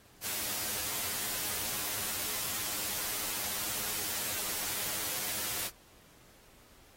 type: noise with comb filter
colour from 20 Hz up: white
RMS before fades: -35 dBFS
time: 0.21-5.71 s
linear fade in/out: 50 ms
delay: 9.7 ms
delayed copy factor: +1
effects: pink hiss -60 dBFS RMS until 6.96 s + AAC 48 kbps